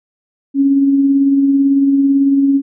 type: tone with tremolo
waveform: sine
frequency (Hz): 276.4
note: C#4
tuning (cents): -5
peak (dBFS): -7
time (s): 0.54-2.62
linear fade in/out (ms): 50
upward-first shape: sine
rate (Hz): 18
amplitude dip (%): 30
effects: none